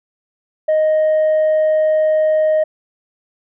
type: tone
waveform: sine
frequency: 622.3 Hz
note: D#5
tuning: in tune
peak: -9 dBFS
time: 0.68-2.64 s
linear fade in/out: 10 ms
effects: tanh soft clip ceiling -10 dBFS